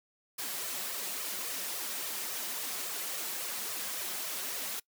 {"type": "noise with flanger", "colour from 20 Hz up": "white", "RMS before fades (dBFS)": -37, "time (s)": [0.38, 4.8], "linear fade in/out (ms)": 10, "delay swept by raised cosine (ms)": [1.6, 5.5], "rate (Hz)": 3.6, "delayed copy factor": 1, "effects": ["noise-tail reverb RT60 0.1 s tail -23 dB re dry", "high-pass 200 Hz 12 dB/octave"]}